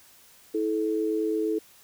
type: tone pair together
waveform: sine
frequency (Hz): 324.4 / 433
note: E4 / A4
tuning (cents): -28 / -28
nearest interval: perfect fourth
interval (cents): 500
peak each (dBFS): -27 / -26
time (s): 0.54-1.59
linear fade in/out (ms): 10
effects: white hiss -55 dBFS RMS until 1.83 s